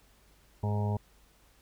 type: harmonic tone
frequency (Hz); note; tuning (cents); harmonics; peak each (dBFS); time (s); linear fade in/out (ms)
103.83; G#2; 0; 1 / 2 / 4 / 5 / 6 / 7 / 8 / 9; -28 / -36 / -40 / -47 / -43 / -49 / -42 / -43; 0.63-0.97; 5
effects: added 50 Hz sine -64 dBFS peak until 1.61 s + pink hiss -64 dBFS RMS until 1.61 s